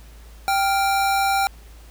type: tone pair together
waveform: square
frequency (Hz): 784.5 / 1396.9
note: G5 / F6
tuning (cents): +1 / 0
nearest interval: minor seventh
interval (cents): 999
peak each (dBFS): -19 / -26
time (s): 0.48-1.47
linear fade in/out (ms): 0
effects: added 55 Hz sine -41 dBFS peak until 1.9 s + pink hiss -51 dBFS RMS until 1.9 s